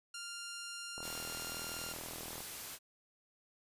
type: tone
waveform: 10% pulse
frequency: 1396 Hz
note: F6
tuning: 1 cent flat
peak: -35 dBFS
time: 0.14-1.93 s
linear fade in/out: 5 ms
type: click train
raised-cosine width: 1 ms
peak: -33 dBFS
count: 59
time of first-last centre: 0.98-2.405 s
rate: 40.7 Hz
type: noise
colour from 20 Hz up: white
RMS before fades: -45 dBFS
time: 1.01-2.79 s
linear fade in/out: 50 ms
effects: resampled to 32000 Hz

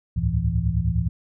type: tone cluster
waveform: sine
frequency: 67.2 / 76.9 / 104.6 / 114.3 / 166.8 Hz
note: C2 / D#2 / G#2 / A#2 / E3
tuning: +47 / -20 / +13 / -34 / +21 cents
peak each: -26 dBFS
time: 0.16-1.09 s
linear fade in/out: 10 ms
effects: none

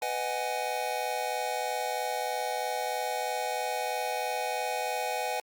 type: chord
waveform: square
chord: G# minor seventh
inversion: first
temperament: just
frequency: 498.4 / 623 / 747.5 / 830.6 Hz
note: B4 / D#5 / F#5 / G#5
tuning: +16 / +2 / +17 / 0 cents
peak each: -37 / -38 / -35 / -35 dBFS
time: 0.02-5.4 s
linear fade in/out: 2 ms
effects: Opus 48 kbps

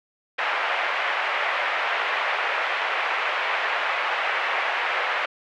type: band-pass noise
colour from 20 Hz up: white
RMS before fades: -25 dBFS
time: 0.38-5.26 s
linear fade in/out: 10 ms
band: 560 to 2400 Hz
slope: 24 dB/octave
effects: none

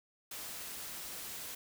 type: noise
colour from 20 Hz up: white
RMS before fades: -44 dBFS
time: 0.31-1.55 s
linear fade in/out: 5 ms
effects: none

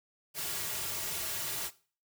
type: noise with comb filter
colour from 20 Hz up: white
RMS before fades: -36 dBFS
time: 0.34-1.71 s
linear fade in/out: 50 ms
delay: 3.9 ms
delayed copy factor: -0.95
effects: noise-tail reverb RT60 0.4 s tail -18 dB re dry

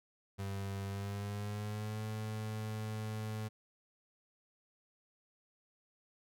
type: tone with pitch glide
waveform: 35% pulse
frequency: 98.3 to 108.44 Hz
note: G2 to A2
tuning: +5 to -25 cents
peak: -36 dBFS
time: 0.38-3.49 s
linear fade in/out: 20 ms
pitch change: +170 cents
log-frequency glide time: 0.86-2.04 s
effects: none

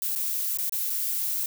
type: noise with dropouts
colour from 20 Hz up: violet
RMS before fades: -28 dBFS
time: 0.02-1.46 s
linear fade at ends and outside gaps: 1 ms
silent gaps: 0.152-0.159 / 0.573-0.586 / 0.695-0.723 / 0.898-0.902 s
effects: none

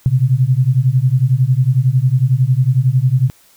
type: beating tone pair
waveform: sine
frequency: 123.47 / 134.47 Hz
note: B2 / C3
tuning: 0 / +48 cents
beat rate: 11 Hz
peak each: -13 dBFS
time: 0.06-3.3 s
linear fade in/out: 0 ms
effects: white hiss -50 dBFS RMS until 3.56 s

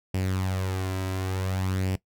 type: tone with flanger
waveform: sawtooth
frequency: 94.1 Hz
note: F#2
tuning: 30 cents sharp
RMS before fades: -28 dBFS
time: 0.14-1.96 s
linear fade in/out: 5 ms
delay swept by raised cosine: 0.38 to 3.08 ms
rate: 0.56 Hz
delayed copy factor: +0.55
effects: noise-tail reverb RT60 0.1 s tail -19 dB re dry

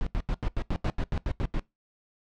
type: noise bursts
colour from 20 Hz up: brown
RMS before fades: -27 dBFS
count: 12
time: 0.01-1.594 s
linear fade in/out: 0 ms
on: 55 ms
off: 84 ms
effects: noise-tail reverb RT60 0.2 s tail -22 dB re dry + low-pass 4000 Hz 12 dB/octave

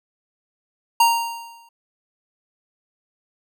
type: tone with exponential decay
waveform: square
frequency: 930 Hz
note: A#5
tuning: 4 cents flat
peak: -11 dBFS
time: 1-1.69 s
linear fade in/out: 5 ms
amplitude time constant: 150 ms
effects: none

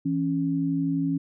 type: tone pair together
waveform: sine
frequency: 164.23 / 276.2 Hz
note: E3 / C#4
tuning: -6 / -6 cents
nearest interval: major sixth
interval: 900 cents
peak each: -27 / -24 dBFS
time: 0.05-1.18 s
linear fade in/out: 10 ms
effects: none

